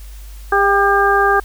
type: harmonic tone with a mistuned harmonic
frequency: 400.5 Hz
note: G4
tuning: 37 cents sharp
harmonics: 1 / 2 / 3 / 4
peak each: -16 / -16 / -16 / -16 dBFS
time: 0.52-1.4 s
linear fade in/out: 5 ms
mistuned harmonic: 2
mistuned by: -19 cents
effects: added 50 Hz sine -31 dBFS peak until 1.44 s + white hiss -45 dBFS RMS until 1.44 s